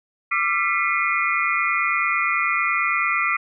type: tone cluster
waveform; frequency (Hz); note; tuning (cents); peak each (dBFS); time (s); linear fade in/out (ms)
sine; 1179 / 1360 / 1993 / 2142 / 2430; D6 / F6 / B6 / C7 / D#7; +6 / -46 / +15 / +40 / -42; -25; 0.31-3.37; 10
effects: none